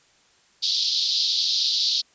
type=band-pass noise; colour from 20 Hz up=pink; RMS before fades=-23 dBFS; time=0.62-2.02 s; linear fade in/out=20 ms; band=3700 to 5000 Hz; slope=48 dB/octave; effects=white hiss -59 dBFS RMS until 2.14 s + resampled to 16000 Hz